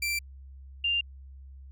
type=tone pair in turn; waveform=sawtooth / sine; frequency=2349 / 2793 Hz; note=D7 / F7; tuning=0 / -1 cents; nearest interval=minor third; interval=299 cents; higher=second; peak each=-24 dBFS; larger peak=neither; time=0.02-0.19 / 0.84-1.01 s; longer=neither; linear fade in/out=5 ms; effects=added 67 Hz sine -44 dBFS peak until 1.71 s